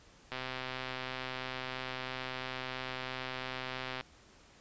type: click train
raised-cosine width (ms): 0.3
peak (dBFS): -22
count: 477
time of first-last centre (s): 0.32-4.01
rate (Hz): 129
effects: pink hiss -60 dBFS RMS until 4.6 s + resampled to 16000 Hz